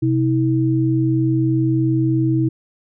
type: tone pair together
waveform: sine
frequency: 128.3 / 321.6 Hz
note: C3 / E4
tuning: -34 / -43 cents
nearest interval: octave + major third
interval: 1591 cents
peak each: -17 dBFS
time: 0.02-2.49 s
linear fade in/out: 10 ms
effects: none